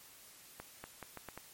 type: accelerating click train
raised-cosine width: 0.5 ms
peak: -29 dBFS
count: 6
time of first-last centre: 0.6-1.376 s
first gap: 240 ms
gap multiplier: 0.78
effects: white hiss -57 dBFS RMS until 1.53 s + MP3 64 kbps